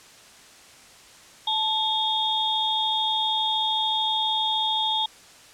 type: tone cluster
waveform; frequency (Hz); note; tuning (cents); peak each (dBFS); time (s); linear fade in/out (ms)
sine; 876 / 3304 / 3637; A5 / G#7 / A#7; -8 / -10 / -43; -26; 1.47-5.06; 5
effects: white hiss -49 dBFS RMS until 5.53 s + low-pass 8000 Hz 12 dB/octave